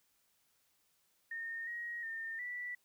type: tone with pitch steps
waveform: sine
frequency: 1833 / 1890 / 1814 / 1962 Hz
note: A#6 / A#6 / A#6 / B6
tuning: -30 / +23 / -48 / -12 cents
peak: -39 dBFS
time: 1.31-2.75 s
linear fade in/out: 5 ms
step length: 360 ms
effects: white hiss -75 dBFS RMS until 2.84 s